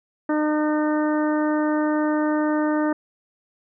harmonic tone, 303.7 Hz, D#4, 42 cents flat, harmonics 1 / 2 / 3 / 4 / 5 / 6, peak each -20 / -26 / -30 / -32 / -34 / -36 dBFS, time 0.29-2.93 s, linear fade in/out 5 ms, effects none

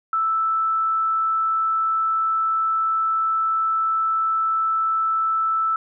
sine tone, 1318.5 Hz, E6, in tune, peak -18 dBFS, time 0.13-5.76 s, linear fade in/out 2 ms, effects none

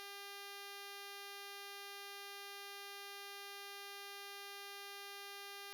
5% pulse tone, 400 Hz, G4, 35 cents sharp, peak -37 dBFS, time 0-5.73 s, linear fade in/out 0 ms, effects none

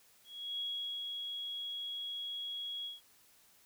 sine tone with ADSR envelope, 3322 Hz, G#7, in tune, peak -35 dBFS, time 0.24-3.01 s, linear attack 350 ms, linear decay 430 ms, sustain -3 dB, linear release 160 ms, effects white hiss -65 dBFS RMS until 3.65 s

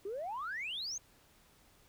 sine exponential sweep, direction up, 376.2 to 6645 Hz, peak -36 dBFS, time 0.05-0.98 s, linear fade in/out 5 ms, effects tanh soft clip ceiling -33 dBFS + pink hiss -65 dBFS RMS until 1.88 s

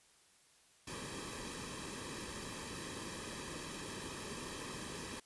pink noise with comb filter, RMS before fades -45 dBFS, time 0.87-5.2 s, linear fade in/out 5 ms, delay 1.4 ms, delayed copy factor -0.7, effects white hiss -67 dBFS RMS until 5.25 s + resampled to 24000 Hz

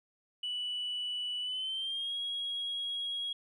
sine tone with pitch glide, 2960 to 3303 Hz, F#7 to G#7, 0 to -10 cents, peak -32 dBFS, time 0.43-3.33 s, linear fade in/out 5 ms, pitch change +190 cents, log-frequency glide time 1.41-2.15 s, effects tanh soft clip ceiling -30 dBFS

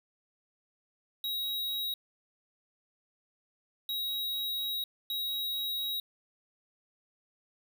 square tone bursts at uneven times, 3824 Hz, A#7, 43 cents sharp, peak -32 dBFS, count 3, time 1.24-1.94 / 3.89-4.84 / 5.1-6 s, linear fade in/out 2 ms, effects none

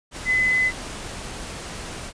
sine tone in noise, 2021 Hz, B6, 39 cents sharp, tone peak -17 dBFS, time 0.25-0.72 s, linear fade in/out 50 ms, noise pink, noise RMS -34 dBFS, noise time 0.11-2.13 s, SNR +14 dB, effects resampled to 22050 Hz

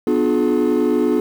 triangle chord, B diminished seventh, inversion none, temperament just, 246.9 / 296.3 / 355.6 / 426.7 Hz, B3 / D4 / F4 / Ab4, 0 / +15 / +31 / +47 cents, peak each -17 dBFS, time 0.07-1.2 s, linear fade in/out 2 ms, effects tanh soft clip ceiling -7 dBFS + 7-bit

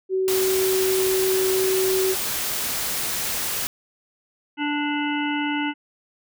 sine tone, 378 Hz, F#4, 37 cents sharp, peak -19 dBFS, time 0.09-2.16 s, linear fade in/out 50 ms
white noise, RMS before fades -26 dBFS, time 0.28-3.67 s, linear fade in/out 0 ms
harmonic tone, 293.7 Hz, D4, in tune, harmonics 1 / 3 / 5 / 7 / 9 / 10, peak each -24 / -29 / -31 / -32 / -34 / -34 dBFS, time 4.57-5.74 s, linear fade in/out 50 ms
effects none

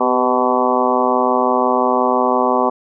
harmonic tone with a mistuned harmonic, 125.8 Hz, B2, 32 cents sharp, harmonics 2 / 3 / 4 / 5 / 6 / 7 / 8 / 9, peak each -21 / -21 / -21 / -21 / -21 / -21 / -21 / -21 dBFS, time 0-2.7 s, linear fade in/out 10 ms, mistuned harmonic 3, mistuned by +47 cents, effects none

